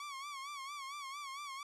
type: tone with vibrato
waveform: sawtooth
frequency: 1121 Hz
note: C#6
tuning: 19 cents sharp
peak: -39 dBFS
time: 0-1.63 s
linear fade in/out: 2 ms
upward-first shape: sine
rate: 4.4 Hz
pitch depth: 90 cents each way
effects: low-pass 9000 Hz 12 dB/octave